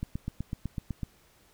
click train, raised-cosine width 5 ms, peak -20 dBFS, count 9, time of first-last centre 0.03-1.033 s, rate 7.98 Hz, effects pink hiss -62 dBFS RMS until 1.53 s

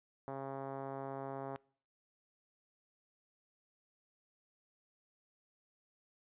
5% pulse tone with low-pass filter, 136 Hz, C#3, 33 cents flat, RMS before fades -43 dBFS, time 0.28-1.56 s, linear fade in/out 0 ms, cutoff 780 Hz, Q 1.2, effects noise-tail reverb RT60 0.5 s tail -24 dB re dry + resampled to 8000 Hz

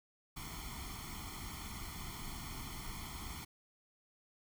pink noise with comb filter, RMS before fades -45 dBFS, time 0.36-3.45 s, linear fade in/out 10 ms, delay 0.92 ms, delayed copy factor +1, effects none

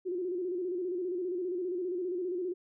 sine tone with vibrato, 359.7 Hz, F#4, 49 cents flat, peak -31 dBFS, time 0.05-2.54 s, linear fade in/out 20 ms, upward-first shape square, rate 15 Hz, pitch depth 63 cents each way, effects none

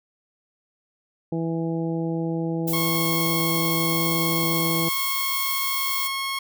harmonic tone, 164.81 Hz, E3, in tune, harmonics 1 / 2 / 3 / 4 / 5, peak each -26 / -27 / -32 / -39 / -39 dBFS, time 1.32-4.89 s, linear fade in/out 5 ms
violet noise, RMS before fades -28 dBFS, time 2.67-6.08 s, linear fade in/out 10 ms
15% pulse tone, 1088 Hz, C#6, 33 cents flat, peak -19 dBFS, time 2.73-6.39 s, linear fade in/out 5 ms
effects none

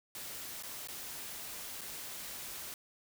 white noise with dropouts, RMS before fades -44 dBFS, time 0.15-2.74 s, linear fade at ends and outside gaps 1 ms, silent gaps 0.625-0.634 / 0.873-0.885 / 1.81-1.815 s, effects none

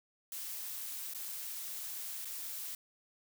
blue noise with dropouts, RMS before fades -42 dBFS, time 0.32-2.75 s, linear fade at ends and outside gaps 2 ms, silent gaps 1.137-1.147 / 2.248-2.253 s, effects none

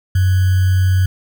sine tone with sample-and-hold, 93 Hz, F#2, 9 cents sharp, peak -10 dBFS, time 0.15-1.06 s, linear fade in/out 5 ms, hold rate 1575 Hz, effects none

